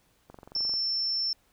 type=click train; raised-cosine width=1 ms; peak=-32 dBFS; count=11; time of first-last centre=0.3-0.739 s; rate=22.8 Hz
type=tone; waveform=sine; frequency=5370 Hz; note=E8; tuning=31 cents sharp; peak=-26 dBFS; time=0.55-1.33 s; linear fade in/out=2 ms
effects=pink hiss -67 dBFS RMS until 1.52 s